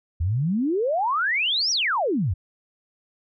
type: exponential two-way sweep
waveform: sine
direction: up then down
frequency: 77.1 to 5860 to 77.1 Hz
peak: -20 dBFS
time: 0.2-2.34 s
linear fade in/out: 10 ms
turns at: 1.71 s
effects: none